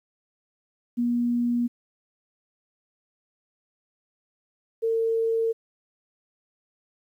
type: tone pair in turn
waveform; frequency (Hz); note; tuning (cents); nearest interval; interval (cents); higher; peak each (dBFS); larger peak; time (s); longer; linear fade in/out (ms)
sine; 240 / 453.1; B3 / A#4; -49 / -49; major seventh; 1100; second; -21 / -21; neither; 0.97-1.68 / 4.82-5.53; neither; 20
effects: 10-bit